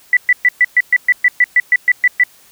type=tone bursts; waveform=sine; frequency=1975.5 Hz; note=B6; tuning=in tune; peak=-6 dBFS; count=14; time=0.13-2.236 s; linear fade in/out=2 ms; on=39 ms; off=120 ms; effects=white hiss -47 dBFS RMS until 2.51 s